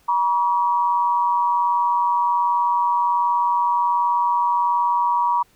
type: tone pair together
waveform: sine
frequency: 958 / 1139.3 Hz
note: A#5 / C#6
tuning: +47 / +47 cents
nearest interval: minor third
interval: 300 cents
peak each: -17 / -23 dBFS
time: 0.08-5.43 s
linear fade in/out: 10 ms
effects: pink hiss -58 dBFS RMS until 5.55 s